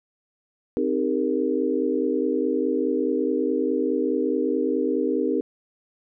sine chord, C minor seventh, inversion none, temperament equal with one note detuned, 261.6 / 311.1 / 401.4 / 466.2 Hz, C4 / Eb4 / G4 / Bb4, 0 / 0 / +41 / 0 cents, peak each -26 dBFS, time 0.77-5.41 s, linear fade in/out 0 ms, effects none

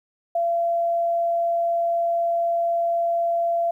sine tone, 681 Hz, F5, 44 cents flat, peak -19 dBFS, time 0.35-3.71 s, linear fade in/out 5 ms, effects 10-bit

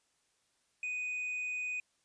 triangle tone with tanh clipping, 2489 Hz, D#7, in tune, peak -35 dBFS, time 0.83-1.8 s, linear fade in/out 2 ms, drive 7 dB, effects white hiss -75 dBFS RMS until 2.04 s + resampled to 22050 Hz

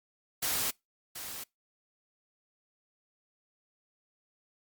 white noise with echo, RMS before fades -31 dBFS, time 0.42-0.71 s, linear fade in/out 10 ms, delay 730 ms, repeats 1, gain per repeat -10 dB, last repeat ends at 1.44 s, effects noise-tail reverb RT60 0.2 s tail -25 dB re dry + Opus 48 kbps

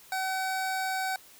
25% pulse tone, 759 Hz, F#5, 44 cents sharp, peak -25 dBFS, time 0.12-1.16 s, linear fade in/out 2 ms, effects white hiss -54 dBFS RMS until 1.39 s

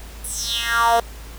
10% pulse tone with high-pass filter sweep, 233.1 Hz, A#3, in tune, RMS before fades -20 dBFS, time 0.24-1 s, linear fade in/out 2 ms, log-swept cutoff 11000 to 550 Hz, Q 4.5, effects added 54 Hz sine -35 dBFS peak until 1.38 s + pink hiss -42 dBFS RMS until 1.38 s

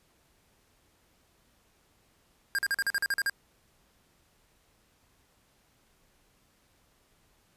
square tone bursts, 1611 Hz, G6, 47 cents sharp, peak -26 dBFS, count 10, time 2.55-3.297 s, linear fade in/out 0 ms, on 36 ms, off 43 ms, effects pink hiss -67 dBFS RMS until 7.56 s + resampled to 32000 Hz

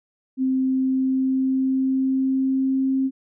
sine tone with pitch glide, 261.6 to 266 Hz, C4 to C4, 0 to +29 cents, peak -18 dBFS, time 0.37-3.11 s, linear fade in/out 50 ms, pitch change +29 cents, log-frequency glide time 0.55-2.89 s, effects none

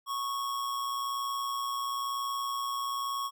square tone with amplitude modulation, 1104 Hz, C#6, 7 cents flat, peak -30 dBFS, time 0.06-3.31 s, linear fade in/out 50 ms, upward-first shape sine, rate 121 Hz, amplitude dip 40%, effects none

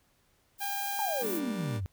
violet noise, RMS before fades -37 dBFS, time 0.58-1.41 s, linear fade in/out 50 ms
harmonic tone, 803 Hz, G5, 41 cents sharp, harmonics 1 / 2 / 3 / 4 / 5 / 6 / 7 / 8 / 9, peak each -35 / -41 / -45 / -47 / -49 / -51 / -52 / -53 / -54 dBFS, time 0.6-1.24 s, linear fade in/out 20 ms
sine exponential sweep, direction down, 909 to 86.5 Hz, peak -31 dBFS, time 0.99-1.86 s, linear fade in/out 0 ms
30% pulse chord, G minor, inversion none, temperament just, 196 / 235.2 / 294 Hz, G3 / Bb3 / D4, 0 / +16 / +2 cents, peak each -37 / -38 / -38 dBFS, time 1.2-1.81 s, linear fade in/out 50 ms
effects pink hiss -69 dBFS RMS until 1.92 s

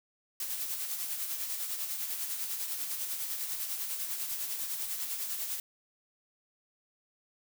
blue noise with tremolo, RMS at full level -34 dBFS, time 0.4-5.6 s, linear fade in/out 2 ms, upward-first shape sine, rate 10 Hz, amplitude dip 45%, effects none

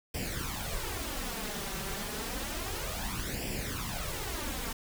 pink noise with flanger, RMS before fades -36 dBFS, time 0.14-4.73 s, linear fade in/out 5 ms, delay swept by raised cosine 0.38 to 5.18 ms, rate 0.3 Hz, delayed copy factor +0.7, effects none

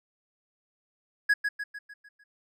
triangle tone with echo, 1669 Hz, G#6, 8 cents sharp, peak -17 dBFS, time 1.29-1.34 s, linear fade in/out 10 ms, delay 150 ms, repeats 6, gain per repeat -6 dB, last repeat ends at 2.24 s, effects none

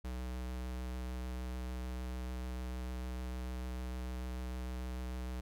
square tone with vibrato, 62.6 Hz, B1, 24 cents sharp, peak -39 dBFS, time 0.04-5.41 s, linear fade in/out 10 ms, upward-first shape square, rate 6.7 Hz, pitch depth 8 cents each way, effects none

